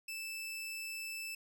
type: tone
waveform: sawtooth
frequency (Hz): 2637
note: E7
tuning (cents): 0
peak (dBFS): -37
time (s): 0.08-1.35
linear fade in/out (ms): 5
effects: none

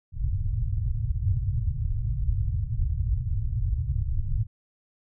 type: low-pass noise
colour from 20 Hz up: white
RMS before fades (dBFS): -26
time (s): 0.12-4.47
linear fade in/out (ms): 50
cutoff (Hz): 120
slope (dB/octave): 48
effects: none

